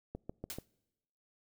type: click train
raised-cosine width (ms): 2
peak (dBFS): -27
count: 4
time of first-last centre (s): 0.15-0.585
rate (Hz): 6.89
type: noise with exponential decay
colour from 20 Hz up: white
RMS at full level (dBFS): -38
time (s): 0.5-0.65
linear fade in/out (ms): 0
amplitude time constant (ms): 32
effects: noise-tail reverb RT60 1.0 s tail -26 dB re dry